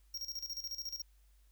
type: tone with tremolo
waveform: square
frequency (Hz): 5588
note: F8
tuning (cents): 0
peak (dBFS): -38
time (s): 0.14-1.02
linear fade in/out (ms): 5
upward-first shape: square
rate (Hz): 14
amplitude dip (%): 75
effects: added 50 Hz sine -62 dBFS peak until 1.51 s + white hiss -75 dBFS RMS until 1.51 s